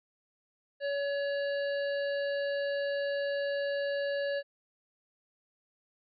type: harmonic tone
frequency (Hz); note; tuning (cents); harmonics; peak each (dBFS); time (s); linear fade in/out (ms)
565; C#5; +33; 1 / 3 / 5 / 7 / 8; -30 / -38 / -47 / -49 / -49; 0.8-4.43; 50
effects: none